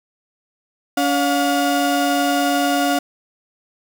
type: tone pair together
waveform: 35% pulse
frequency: 283.3 / 713.9 Hz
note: C#4 / F5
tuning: +38 / +38 cents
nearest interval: octave + major third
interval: 1600 cents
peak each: -17 / -17 dBFS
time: 0.97-2.99 s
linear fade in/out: 5 ms
effects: none